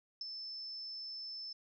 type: tone with ADSR envelope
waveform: sine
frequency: 5274 Hz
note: E8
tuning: in tune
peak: -36 dBFS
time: 0.21-1.53 s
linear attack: 3 ms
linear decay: 18 ms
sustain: -6 dB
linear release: 6 ms
effects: none